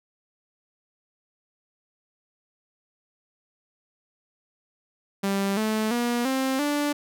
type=tone with pitch steps; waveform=sawtooth; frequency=197 / 217.3 / 239.7 / 264.5 / 291.8 Hz; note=G3 / A3 / A#3 / C4 / D4; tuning=+9 / -21 / +48 / +19 / -11 cents; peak=-19 dBFS; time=5.23-6.93 s; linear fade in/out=10 ms; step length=340 ms; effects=none